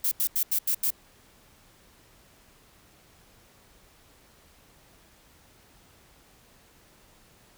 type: noise bursts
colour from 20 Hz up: violet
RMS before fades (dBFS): -25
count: 6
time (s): 0.04-0.905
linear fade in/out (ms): 5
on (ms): 75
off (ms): 83
effects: pink hiss -58 dBFS RMS until 7.57 s